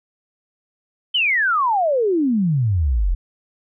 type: exponential sweep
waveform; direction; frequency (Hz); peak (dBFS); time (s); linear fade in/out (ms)
sine; down; 3136 to 38.99; -15; 1.14-3.15; 10
effects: none